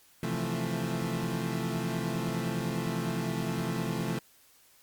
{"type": "chord", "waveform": "30% pulse", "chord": "F major seventh", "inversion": "second", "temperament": "equal", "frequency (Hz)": [130.81, 164.81, 174.61, 220], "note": ["C3", "E3", "F3", "A3"], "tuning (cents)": [0, 0, 0, 0], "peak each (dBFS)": -33, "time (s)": [0.23, 4.19], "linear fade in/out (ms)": 2, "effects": ["white hiss -61 dBFS RMS until 4.82 s", "Opus 48 kbps"]}